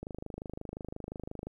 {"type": "click train", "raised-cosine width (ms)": 2, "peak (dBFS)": -26, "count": 38, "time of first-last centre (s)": [0.03, 1.47], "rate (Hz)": 25.7, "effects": ["11-bit"]}